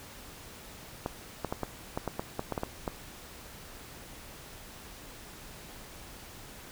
clicks, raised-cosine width 1 ms, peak -17 dBFS, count 12, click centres 1.061 / 1.447 / 1.525 / 1.633 / 1.975 / 2.077 / 2.195 / 2.394 / 2.523 / 2.578 / 2.634 / 2.878 s, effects pink hiss -48 dBFS RMS until 6.71 s

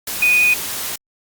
sine tone in noise, 2478 Hz, D#7, 8 cents flat, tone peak -11 dBFS, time 0.22-0.54 s, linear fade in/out 5 ms, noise white, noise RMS -25 dBFS, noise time 0.07-0.96 s, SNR +11 dB, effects Opus 48 kbps

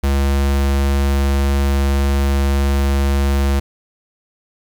square tone, 69.3 Hz, C#2, in tune, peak -14 dBFS, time 0.03-3.6 s, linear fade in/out 10 ms, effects 8-bit

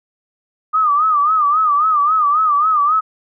sine tone with vibrato, 1218 Hz, D#6, 37 cents flat, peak -11 dBFS, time 0.73-3.01 s, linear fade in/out 20 ms, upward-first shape sine, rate 3.7 Hz, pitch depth 110 cents each way, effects none

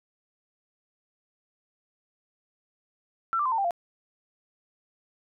sine tone with pitch steps, 1345 / 1177.7 / 1031.2 / 902.9 / 790.6 / 692.2 Hz, E6 / D6 / C6 / A5 / G5 / F5, +34 / +4 / -26 / +44 / +15 / -16 cents, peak -23 dBFS, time 3.33-3.708 s, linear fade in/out 0 ms, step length 63 ms, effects none

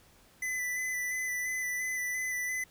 square tone with vibrato, 2000 Hz, B6, 21 cents sharp, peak -32 dBFS, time 0.42-2.64 s, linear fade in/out 5 ms, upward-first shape square, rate 2.9 Hz, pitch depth 15 cents each way, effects pink hiss -61 dBFS RMS until 2.7 s

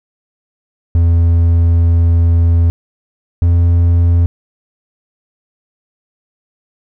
triangle tone pair in turn, 84.4 / 85.73 Hz, E2 / F2, +41 / -32 cents, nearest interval unison, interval 27 cents, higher second, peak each -5 dBFS, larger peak neither, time 0.95-2.7 / 3.42-4.26 s, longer first, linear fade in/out 0 ms, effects none

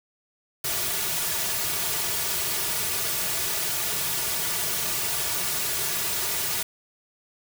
white noise with comb filter, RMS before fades -27 dBFS, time 0.64-6.63 s, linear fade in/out 5 ms, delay 3.8 ms, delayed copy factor -0.85, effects none

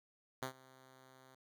5% pulse tone with ADSR envelope, 130.81 Hz, C3, in tune, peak -26 dBFS, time 0.42-1.35 s, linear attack 6 ms, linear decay 98 ms, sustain -23 dB, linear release 6 ms, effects none

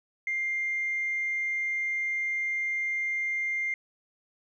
sine tone, 2100 Hz, C7, 6 cents sharp, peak -26 dBFS, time 0.27-3.74 s, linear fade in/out 2 ms, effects tanh soft clip ceiling -22 dBFS

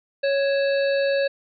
harmonic tone with a mistuned harmonic, 554.4 Hz, C#5, in tune, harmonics 1 / 3 / 5 / 7 / 8, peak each -19 / -29 / -33 / -36 / -37 dBFS, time 0.23-1.28 s, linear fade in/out 10 ms, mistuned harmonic 5, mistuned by -90 cents, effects none

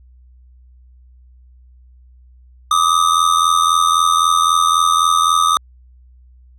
square ring-modulated tone, 1218 Hz, D#6, 37 cents flat, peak -9 dBFS, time 2.71-5.57 s, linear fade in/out 0 ms, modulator 41.9 Hz, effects added 62 Hz sine -43 dBFS peak until 6.58 s + low-pass 11000 Hz 12 dB/octave

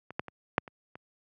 clicks, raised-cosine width 0.5 ms, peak -27 / -14 / -26 / -7 / -29 / -29 dBFS, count 6, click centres 0.106 / 0.195 / 0.283 / 0.581 / 0.678 / 0.955 s, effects high-pass 100 Hz 12 dB/octave

